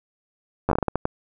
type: slowing click train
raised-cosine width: 1 ms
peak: -7 dBFS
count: 10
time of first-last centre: 0.69-1.054 s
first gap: 10 ms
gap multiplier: 1.33
effects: none